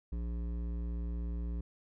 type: tone with hard clipping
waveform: sine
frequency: 58.27 Hz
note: A#1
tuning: in tune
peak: -36 dBFS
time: 0.12-1.61 s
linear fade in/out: 5 ms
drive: 12 dB
effects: none